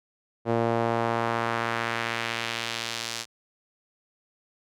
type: tone with band-pass filter sweep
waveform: sawtooth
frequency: 115.8 Hz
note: A#2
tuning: 11 cents flat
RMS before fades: -28 dBFS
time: 0.45-3.26 s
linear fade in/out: 50 ms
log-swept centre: 510 to 5500 Hz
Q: 1.1
effects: none